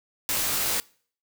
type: noise with comb filter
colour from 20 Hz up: white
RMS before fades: -26 dBFS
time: 0.29-0.8 s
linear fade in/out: 0 ms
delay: 18 ms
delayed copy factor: -0.8
effects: noise-tail reverb RT60 0.5 s tail -24 dB re dry